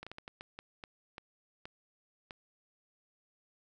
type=slowing click train; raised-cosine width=0.3 ms; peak=-28 dBFS; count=11; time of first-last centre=0.03-2.308 s; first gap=36 ms; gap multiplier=1.38; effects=none